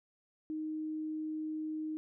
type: tone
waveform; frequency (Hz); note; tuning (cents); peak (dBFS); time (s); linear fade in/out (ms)
sine; 311.1; D#4; 0; -35; 0.5-1.97; 0
effects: none